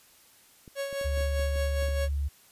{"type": "clicks", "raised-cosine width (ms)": 3, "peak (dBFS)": -34, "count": 9, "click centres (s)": [0.678, 0.928, 1.013, 1.175, 1.208, 1.395, 1.559, 1.825, 1.886]}
{"type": "tone with tremolo", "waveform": "45% pulse", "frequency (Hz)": 554.4, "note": "C#5", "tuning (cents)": 0, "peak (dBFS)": -29, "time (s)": [0.75, 2.09], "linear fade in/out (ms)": 50, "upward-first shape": "sine", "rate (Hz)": 4.9, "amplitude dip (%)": 50}
{"type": "tone", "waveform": "sine", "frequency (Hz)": 70.9, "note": "C#2", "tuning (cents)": 40, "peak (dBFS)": -26, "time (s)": [1.04, 2.29], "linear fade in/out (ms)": 20}
{"effects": ["white hiss -58 dBFS RMS until 2.51 s", "resampled to 32000 Hz"]}